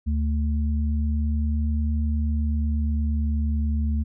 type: tone pair together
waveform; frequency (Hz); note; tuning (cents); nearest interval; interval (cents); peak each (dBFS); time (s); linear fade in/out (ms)
sine; 74.32 / 222.7; D2 / A3; +21 / +21; octave + perfect fifth; 1900; -21 / -29; 0.06-4.04; 20
effects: none